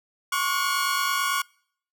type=tone cluster; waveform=sawtooth; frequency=1081 / 1130 / 1441 Hz; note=C#6 / C#6 / F#6; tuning=-44 / +33 / -46 cents; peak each=-24 / -23 / -24 dBFS; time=0.32-1.42 s; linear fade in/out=5 ms; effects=noise-tail reverb RT60 0.6 s tail -26 dB re dry